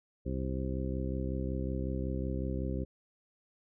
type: harmonic tone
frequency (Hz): 65.41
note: C2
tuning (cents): 0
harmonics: 1 / 2 / 3 / 4 / 5 / 6 / 8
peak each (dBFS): -35 / -38 / -40 / -41 / -42 / -43 / -44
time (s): 0.25-2.85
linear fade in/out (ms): 20
effects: none